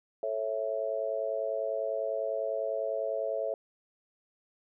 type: chord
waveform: sine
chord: A major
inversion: none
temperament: just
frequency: 440 / 550 / 660 Hz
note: A4 / C#5 / E5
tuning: 0 / -14 / +2 cents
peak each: -36 / -33 / -33 dBFS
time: 0.23-3.54 s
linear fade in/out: 2 ms
effects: none